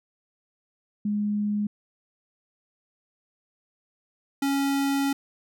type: tone pair in turn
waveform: sine / square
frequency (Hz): 207.7 / 277.2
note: G#3 / C#4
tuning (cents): 0 / 0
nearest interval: perfect fourth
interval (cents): 500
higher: second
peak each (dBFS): -23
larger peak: neither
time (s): 1.05-1.67 / 4.42-5.13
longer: second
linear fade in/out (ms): 5
effects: none